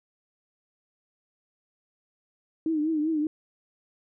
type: tone with vibrato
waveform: sine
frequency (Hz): 311.1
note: D#4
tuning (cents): 0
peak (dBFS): -23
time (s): 2.66-3.27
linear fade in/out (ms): 2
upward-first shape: triangle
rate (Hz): 5.1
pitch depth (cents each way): 98
effects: none